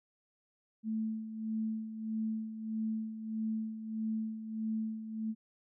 sine tone with tremolo, 220 Hz, A3, in tune, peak -31 dBFS, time 0.83-5.35 s, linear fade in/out 50 ms, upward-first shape sine, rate 1.6 Hz, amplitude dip 65%, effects none

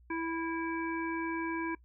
harmonic tone with a mistuned harmonic, 329.5 Hz, E4, 1 cent flat, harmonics 1 / 3 / 5 / 7, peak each -34 / -39 / -41 / -42 dBFS, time 0.1-1.75 s, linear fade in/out 5 ms, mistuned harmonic 5, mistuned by -17 cents, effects noise-tail reverb RT60 0.1 s tail -22 dB re dry + added 60 Hz sine -57 dBFS peak until 1.84 s

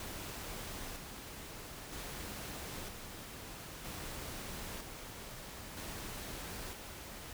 pink noise with tremolo, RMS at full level -44 dBFS, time 0-7.33 s, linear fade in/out 2 ms, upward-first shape square, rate 0.52 Hz, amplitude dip 35%, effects none

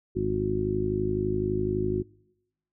harmonic tone, 51.91 Hz, G#1, in tune, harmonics 1 / 2 / 3 / 4 / 5 / 6 / 7, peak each -36 / -33 / -36 / -34 / -37 / -35 / -27 dBFS, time 0.15-2.03 s, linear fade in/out 20 ms, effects noise-tail reverb RT60 1.0 s tail -26 dB re dry

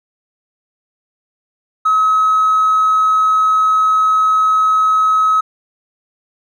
sine tone with hard clipping, 1280 Hz, D#6, 49 cents sharp, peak -10 dBFS, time 1.85-5.41 s, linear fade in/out 10 ms, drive 1 dB, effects none

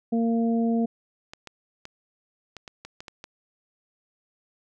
harmonic tone, 230 Hz, A#3, 23 cents flat, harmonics 1 / 2 / 3, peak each -21 / -30 / -33 dBFS, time 0.12-0.86 s, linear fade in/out 10 ms
clicks, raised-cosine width 0.2 ms, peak -22 dBFS, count 9, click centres 1.335 / 1.473 / 1.854 / 2.567 / 2.678 / 2.85 / 3.005 / 3.082 / 3.241 s
effects none

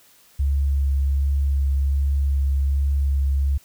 sine tone with vibrato, 69.3 Hz, C#2, in tune, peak -17 dBFS, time 0.39-3.58 s, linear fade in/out 10 ms, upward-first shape sine, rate 1.3 Hz, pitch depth 13 cents each way, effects white hiss -54 dBFS RMS until 3.64 s

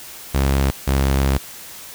sawtooth tone pair in turn, 68.1 / 67.75 Hz, C#2 / C#2, -30 / -39 cents, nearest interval unison, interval 9 cents, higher first, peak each -11 dBFS, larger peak neither, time 0.34-0.71 / 0.87-1.38 s, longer second, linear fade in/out 10 ms, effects white hiss -37 dBFS RMS until 1.94 s

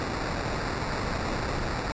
pink noise with sample-and-hold, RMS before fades -30 dBFS, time 0-1.92 s, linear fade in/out 0 ms, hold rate 3150 Hz, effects resampled to 16000 Hz

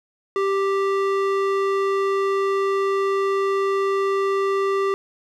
square tone with band-pass filter, 392 Hz, G4, in tune, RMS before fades -21 dBFS, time 0.36-4.94 s, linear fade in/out 0 ms, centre 830 Hz, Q 0.98, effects none

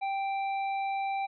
harmonic tone, 784 Hz, G5, in tune, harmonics 1 / 3 / 5, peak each -29 / -39 / -51 dBFS, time 0.01-1.27 s, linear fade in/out 20 ms, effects none

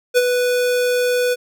square tone with ADSR envelope, 493.9 Hz, B4, in tune, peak -10 dBFS, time 0.14-1.36 s, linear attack 34 ms, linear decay 35 ms, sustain -6 dB, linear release 33 ms, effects none

